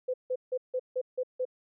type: tone bursts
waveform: sine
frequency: 508 Hz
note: B4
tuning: 49 cents sharp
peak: -27 dBFS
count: 7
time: 0.08-1.453 s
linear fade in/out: 10 ms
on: 59 ms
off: 160 ms
effects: none